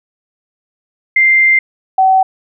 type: tone pair in turn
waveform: sine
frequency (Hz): 2093 / 759.9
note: C7 / F#5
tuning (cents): 0 / +46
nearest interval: octave + tritone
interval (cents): 1754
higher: first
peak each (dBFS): -6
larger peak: neither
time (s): 1.16-1.59 / 1.98-2.23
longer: first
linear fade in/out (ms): 5
effects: none